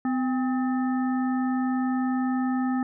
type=harmonic tone with a mistuned harmonic; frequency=254.9 Hz; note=C4; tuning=45 cents flat; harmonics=1 / 3 / 5 / 7; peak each=-23 / -33 / -37 / -40 dBFS; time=0.05-2.83 s; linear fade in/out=2 ms; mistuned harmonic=3; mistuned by=+74 cents; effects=none